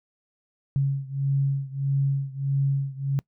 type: beating tone pair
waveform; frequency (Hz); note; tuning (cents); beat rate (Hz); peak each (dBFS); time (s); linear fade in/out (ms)
sine; 137.4 / 139; C#3 / C#3; -15 / +5; 1.6; -24 / -26; 0.76-3.19; 0
effects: noise-tail reverb RT60 0.1 s tail -24 dB re dry